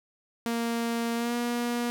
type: tone with pitch glide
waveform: sawtooth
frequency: 232.7 to 239.5 Hz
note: A#3 to A#3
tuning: -3 to +47 cents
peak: -23 dBFS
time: 0.46-1.9 s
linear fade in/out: 0 ms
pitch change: +50 cents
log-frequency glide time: 1.15-1.34 s
effects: none